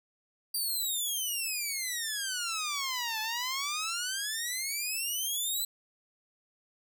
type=exponential two-way sweep; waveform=10% pulse; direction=down then up; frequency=4745 to 861 to 4057 Hz; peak=-23 dBFS; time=0.54-5.65 s; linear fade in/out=5 ms; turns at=3.2 s; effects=none